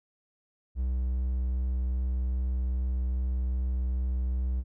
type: tone with vibrato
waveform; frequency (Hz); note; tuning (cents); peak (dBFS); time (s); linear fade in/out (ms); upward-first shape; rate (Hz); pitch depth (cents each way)
triangle; 63.1; B1; +38; -24; 0.75-4.64; 50; triangle; 2.5; 10
effects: none